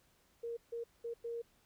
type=tone bursts at uneven times; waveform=sine; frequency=467.1 Hz; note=A#4; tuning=3 cents sharp; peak=-38 dBFS; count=4; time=0.43-0.57 / 0.72-0.84 / 1.04-1.14 / 1.24-1.42 s; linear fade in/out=10 ms; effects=pink hiss -71 dBFS RMS until 1.65 s